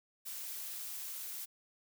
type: noise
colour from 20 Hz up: blue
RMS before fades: -43 dBFS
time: 0.25-1.46 s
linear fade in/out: 20 ms
effects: none